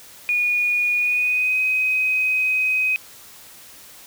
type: tone with pitch glide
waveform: sine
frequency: 2450 to 2519 Hz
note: D#7 to D#7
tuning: -27 to +21 cents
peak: -17 dBFS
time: 0.29-2.96 s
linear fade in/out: 0 ms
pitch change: +48 cents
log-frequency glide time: 0.97-1.59 s
effects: white hiss -44 dBFS RMS until 4.06 s